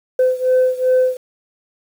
sine beating tone pair, 510 / 512.6 Hz, C5 / C5, -44 / -36 cents, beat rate 2.6 Hz, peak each -13 / -15 dBFS, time 0.19-1.17 s, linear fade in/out 5 ms, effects tanh soft clip ceiling -8 dBFS + 7-bit

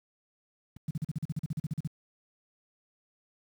click, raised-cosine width 5 ms, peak -34 dBFS, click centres 0.765 s
sine tone bursts, 155.3 Hz, D#3, 3 cents flat, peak -28 dBFS, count 15, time 0.88-1.873 s, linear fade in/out 5 ms, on 27 ms, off 42 ms
effects high-pass 60 Hz 12 dB/octave + 9-bit

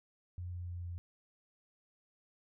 sine tone with pitch steps, 88.9 / 88.34 / 87.78 / 87.22 Hz, F2 / F2 / F2 / F2, +31 / +20 / +9 / -2 cents, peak -39 dBFS, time 0.38-0.98 s, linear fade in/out 0 ms, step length 150 ms, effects none

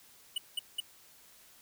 square tone bursts, 2949 Hz, F#7, 6 cents flat, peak -31 dBFS, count 3, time 0.36-0.803 s, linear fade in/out 5 ms, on 21 ms, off 190 ms, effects white hiss -59 dBFS RMS until 1.61 s

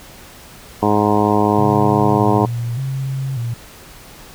harmonic tone, 104.4 Hz, G#2, 10 cents sharp, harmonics 1 / 2 / 3 / 4 / 5 / 6 / 7 / 8 / 9 / 10, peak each -22 / -19 / -19 / -19 / -25 / -25 / -21 / -25 / -20 / -25 dBFS, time 0.82-2.46 s, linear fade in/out 10 ms
sine tone with vibrato, 126 Hz, B2, 35 cents sharp, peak -19 dBFS, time 1.58-3.54 s, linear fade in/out 5 ms, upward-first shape square, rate 0.84 Hz, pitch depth 110 cents each way
effects pink hiss -40 dBFS RMS until 4.34 s

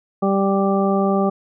harmonic tone, 196 Hz, G3, in tune, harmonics 1 / 2 / 3 / 4 / 6, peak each -18 / -21 / -23 / -24 / -26 dBFS, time 0.22-1.3 s, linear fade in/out 10 ms, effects none

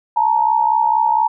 sine tone pair together, 870 / 934.3 Hz, A5 / A#5, -20 / +4 cents, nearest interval minor second, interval 124 cents, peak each -15 / -15 dBFS, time 0.16-1.28 s, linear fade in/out 10 ms, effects none

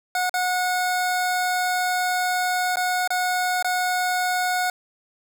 25% pulse tone with dropouts, 729 Hz, F#5, 26 cents flat, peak -17 dBFS, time 0.15-4.7 s, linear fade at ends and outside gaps 2 ms, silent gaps 0.295-0.34 / 2.758-2.769 / 3.076-3.104 / 3.626-3.645 s, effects none

